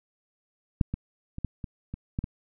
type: clicks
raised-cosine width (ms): 5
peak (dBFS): -8 / -17 / -23 / -16 / -22 / -22 / -15 / -19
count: 8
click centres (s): 0.812 / 0.94 / 1.384 / 1.447 / 1.642 / 1.94 / 2.189 / 2.241
effects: none